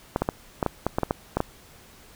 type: clicks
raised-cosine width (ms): 1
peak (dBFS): -8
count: 11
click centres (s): 0.161 / 0.22 / 0.289 / 0.628 / 0.663 / 0.866 / 0.985 / 1.033 / 1.109 / 1.37 / 1.404
effects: pink hiss -51 dBFS RMS until 2.15 s